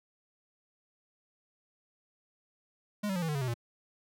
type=tone with pitch steps; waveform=square; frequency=207.7 / 191.57 / 176.68 / 162.96 / 150.3 / 138.62 / 127.85 / 117.92 Hz; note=G#3 / G3 / F3 / E3 / D3 / C#3 / C3 / A#2; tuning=0 / -40 / +20 / -20 / +40 / 0 / -40 / +20 cents; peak=-31 dBFS; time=3.03-3.542 s; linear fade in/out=10 ms; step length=64 ms; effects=none